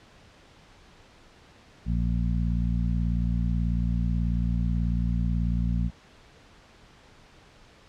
harmonic tone, 58.3 Hz, A#1, 1 cent sharp, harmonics 1 / 2 / 3 / 4, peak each -25 / -30 / -29 / -35 dBFS, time 1.85-5.91 s, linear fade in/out 50 ms, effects pink hiss -54 dBFS RMS until 7.88 s + low-pass 5000 Hz 12 dB/octave

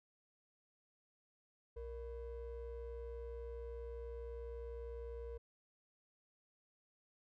triangle ring-modulated tone, 263.1 Hz, C4, 10 cents sharp, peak -39 dBFS, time 1.76-5.38 s, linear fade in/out 10 ms, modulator 203 Hz, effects none

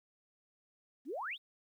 sine exponential sweep, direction up, 233.1 to 3906 Hz, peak -37 dBFS, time 1.05-1.38 s, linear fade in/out 50 ms, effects 12-bit

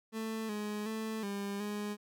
30% pulse tone with pitch steps, 221.6 / 209.5 / 220.3 / 200.4 / 207.5 Hz, A3 / G#3 / A3 / G3 / G#3, +13 / +15 / +2 / +38 / -1 cents, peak -33 dBFS, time 0.12-1.97 s, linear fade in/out 50 ms, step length 370 ms, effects none

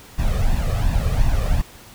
brown noise with flanger, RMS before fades -18 dBFS, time 0.18-1.62 s, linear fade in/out 10 ms, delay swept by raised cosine 1.1 to 1.68 ms, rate 2.8 Hz, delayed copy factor +0.8, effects pink hiss -44 dBFS RMS until 1.94 s

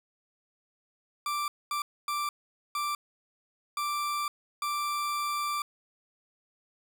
40% pulse tone bursts at uneven times, 1174.7 Hz, D6, in tune, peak -28 dBFS, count 6, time 1.26-1.48 / 1.71-1.82 / 2.08-2.29 / 2.75-2.95 / 3.77-4.28 / 4.62-5.62 s, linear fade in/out 2 ms, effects none

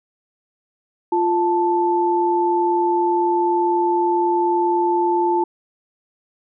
sine tone pair together, 348.8 / 879 Hz, F4 / A5, -2 / -2 cents, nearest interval octave + major third, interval 1600 cents, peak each -18 dBFS, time 1.12-5.44 s, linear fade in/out 5 ms, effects none

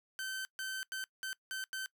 sawtooth tone bursts at uneven times, 1541 Hz, G6, 30 cents flat, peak -34 dBFS, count 6, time 0.19-0.45 / 0.59-0.83 / 0.92-1.04 / 1.23-1.33 / 1.51-1.64 / 1.73-1.86 s, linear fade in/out 0 ms, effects noise-tail reverb RT60 0.1 s tail -22 dB re dry

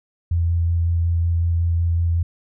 sine tone with vibrato, 84.6 Hz, E2, 45 cents sharp, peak -16 dBFS, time 0.31-2.23 s, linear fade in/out 5 ms, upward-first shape square, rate 5.4 Hz, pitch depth 10 cents each way, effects none

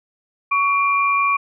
sine tone pair together, 1123.7 / 2381 Hz, C#6 / D7, +23 / +23 cents, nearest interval octave + minor second, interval 1300 cents, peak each -16 / -20 dBFS, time 0.51-1.37 s, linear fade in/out 10 ms, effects none

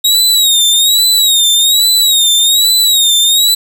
sawtooth tone with vibrato, 3781 Hz, A#7, 24 cents sharp, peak -4 dBFS, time 0.04-3.55 s, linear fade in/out 10 ms, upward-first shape sine, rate 1.2 Hz, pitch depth 100 cents each way, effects none

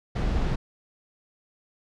brown noise, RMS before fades -25 dBFS, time 0.15-0.56 s, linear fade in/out 10 ms, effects low-pass 5000 Hz 12 dB/octave

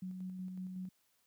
sine tone with tremolo, 185 Hz, F#3, in tune, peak -39 dBFS, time 0.02-0.89 s, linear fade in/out 5 ms, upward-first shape square, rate 5.4 Hz, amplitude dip 30%, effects white hiss -75 dBFS RMS until 1.26 s + high-pass 60 Hz 12 dB/octave

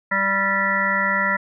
harmonic tone, 195.6 Hz, G3, 4 cents flat, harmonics 1 / 3 / 5 / 7 / 9 / 10, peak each -29 / -29 / -26 / -24 / -24 / -22 dBFS, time 0.11-1.37 s, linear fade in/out 10 ms, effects none

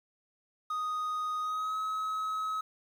triangle tone with pitch glide, 1244.5 to 1280.2 Hz, D#6 to D#6, 0 to +49 cents, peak -29 dBFS, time 0.7-2.61 s, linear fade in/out 5 ms, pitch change +49 cents, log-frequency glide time 1.41-1.77 s, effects 10-bit

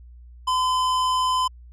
sine tone with hard clipping, 1019 Hz, C6, 46 cents flat, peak -21 dBFS, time 0.47-1.48 s, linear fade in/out 10 ms, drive 14 dB, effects added 60 Hz sine -42 dBFS peak until 1.72 s

